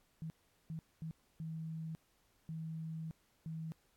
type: tone bursts at uneven times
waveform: sine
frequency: 160.6 Hz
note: E3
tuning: 45 cents flat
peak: -40 dBFS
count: 6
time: 0.22-0.3 / 0.7-0.79 / 1.02-1.11 / 1.4-1.95 / 2.49-3.11 / 3.46-3.72 s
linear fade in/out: 0 ms
effects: pink hiss -74 dBFS RMS until 3.96 s + AAC 64 kbps